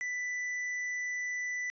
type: tone with hard clipping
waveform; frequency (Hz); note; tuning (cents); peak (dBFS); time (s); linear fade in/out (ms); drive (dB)
sine; 1983; B6; +7; -34; 0.01-1.7; 0; 5
effects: resampled to 16000 Hz